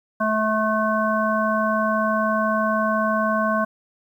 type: harmonic tone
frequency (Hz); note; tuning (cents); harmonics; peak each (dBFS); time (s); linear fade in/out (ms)
217; A3; -24; 1 / 3 / 5 / 7; -24 / -23 / -23 / -26; 0.2-3.65; 10
effects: 9-bit